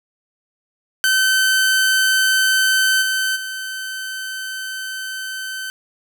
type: tone with level steps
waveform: sawtooth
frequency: 1535 Hz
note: G6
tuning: 37 cents flat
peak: -10 / -14 / -22 dBFS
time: 1.04-5.7 s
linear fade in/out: 0 ms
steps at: 3.01 / 3.35 s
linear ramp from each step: 20 ms
effects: none